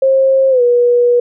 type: tone with pitch glide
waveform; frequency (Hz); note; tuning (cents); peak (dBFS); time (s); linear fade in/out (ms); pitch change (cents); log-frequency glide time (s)
sine; 534 to 484.1; C5 to B4; +35 to -35; -7; 0.02-1.2; 5; -170; 0.5-0.62
effects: none